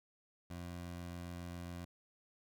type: tone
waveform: 20% pulse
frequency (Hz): 87.3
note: F2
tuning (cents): 0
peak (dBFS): -39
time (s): 0.5-1.85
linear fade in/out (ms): 5
effects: none